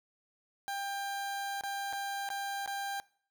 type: tone with dropouts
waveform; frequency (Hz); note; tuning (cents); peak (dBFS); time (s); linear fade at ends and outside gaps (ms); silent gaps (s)
30% pulse; 795; G5; +24; -32; 0.68-3; 0; 1.61-1.636 / 1.927-1.932 / 2.289-2.302 / 2.661-2.676
effects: noise-tail reverb RT60 0.5 s tail -22 dB re dry